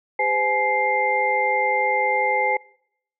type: tone cluster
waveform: sine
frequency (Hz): 400.7 / 511 / 845 / 2099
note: G4 / C5 / G#5 / C7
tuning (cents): +38 / -41 / +30 / +5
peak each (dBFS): -31 / -25 / -22 / -22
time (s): 0.19-2.57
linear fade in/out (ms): 5
effects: noise-tail reverb RT60 0.7 s tail -24 dB re dry